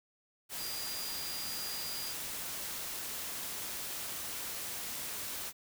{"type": "tone in noise", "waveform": "sine", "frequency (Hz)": 4829, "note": "D8", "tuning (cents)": 47, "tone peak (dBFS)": -41, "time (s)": [0.57, 2.15], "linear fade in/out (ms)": 50, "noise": "white", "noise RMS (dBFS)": -40, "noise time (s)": [0.49, 5.53], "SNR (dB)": -4, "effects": []}